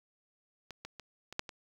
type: clicks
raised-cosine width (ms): 0.2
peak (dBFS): -27 / -25 / -28 / -27 / -14 / -26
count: 6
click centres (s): 0.707 / 0.85 / 0.997 / 1.326 / 1.394 / 1.492
effects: 8-bit